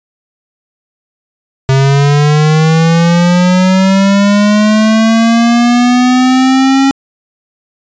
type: linear sweep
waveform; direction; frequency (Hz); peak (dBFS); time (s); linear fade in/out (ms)
square; up; 132.8 to 273; -6; 1.69-6.91; 0
effects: resampled to 16000 Hz